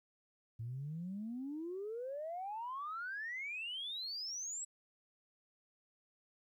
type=exponential sweep; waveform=sine; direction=up; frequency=110 to 7900 Hz; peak=-39 dBFS; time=0.59-4.65 s; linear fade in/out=10 ms; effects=tanh soft clip ceiling -35 dBFS + 13-bit